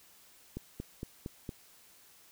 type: click train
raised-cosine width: 3 ms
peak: -25 dBFS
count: 5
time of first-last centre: 0.57-1.492 s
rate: 4.34 Hz
effects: white hiss -60 dBFS RMS until 2.31 s